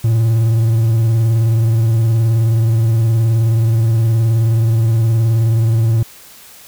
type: tone with vibrato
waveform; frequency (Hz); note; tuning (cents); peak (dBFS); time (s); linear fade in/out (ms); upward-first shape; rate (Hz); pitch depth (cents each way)
triangle; 113.3; A#2; -49; -8; 0.04-6.03; 5; triangle; 19; 59
effects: white hiss -40 dBFS RMS until 6.67 s